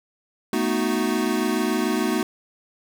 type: chord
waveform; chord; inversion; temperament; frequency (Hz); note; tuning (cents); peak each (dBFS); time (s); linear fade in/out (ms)
square; B dominant seventh; third; equal; 220 / 246.9 / 311.1 / 370; A3 / B3 / D#4 / F#4; 0 / 0 / 0 / 0; -27; 0.53-2.23; 2
effects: none